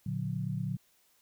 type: chord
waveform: sine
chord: Bb augmented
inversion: none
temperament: just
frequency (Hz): 116.54 / 145.68 / 182.1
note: Bb2 / D3 / F#3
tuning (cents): 0 / -14 / -27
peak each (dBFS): -36 / -35 / -36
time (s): 0.06-0.77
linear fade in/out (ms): 5
effects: white hiss -68 dBFS RMS until 1.21 s